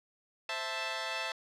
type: chord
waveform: 10% pulse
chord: A minor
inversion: first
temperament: equal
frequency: 523.3 / 659.3 / 880 Hz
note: C5 / E5 / A5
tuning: 0 / 0 / 0 cents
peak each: -33 / -29 / -29 dBFS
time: 0.49-1.32 s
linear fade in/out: 2 ms
effects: low-pass 6000 Hz 12 dB/octave